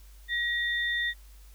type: tone pair together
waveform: sine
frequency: 1902 / 3590 Hz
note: A#6 / A7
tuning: +34 / +34 cents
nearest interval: major seventh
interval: 1100 cents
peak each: -27 / -33 dBFS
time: 0.28-1.14 s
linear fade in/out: 50 ms
effects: added 50 Hz sine -48 dBFS peak until 1.54 s + white hiss -60 dBFS RMS until 1.54 s